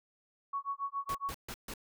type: tone with tremolo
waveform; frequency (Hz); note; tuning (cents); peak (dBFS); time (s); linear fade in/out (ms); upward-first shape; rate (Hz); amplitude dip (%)
sine; 1114; C#6; +8; -31; 0.53-1.32; 5; sine; 7.2; 100
type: noise bursts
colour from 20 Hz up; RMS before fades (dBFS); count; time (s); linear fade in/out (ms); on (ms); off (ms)
pink; -42; 4; 1.09-1.738; 2; 57; 140
effects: none